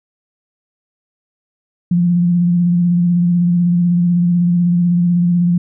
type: tone with vibrato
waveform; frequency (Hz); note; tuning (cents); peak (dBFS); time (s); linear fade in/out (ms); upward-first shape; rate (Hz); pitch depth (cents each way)
sine; 174.61; F3; 0; -10; 1.91-5.58; 5; square; 16; 23
effects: none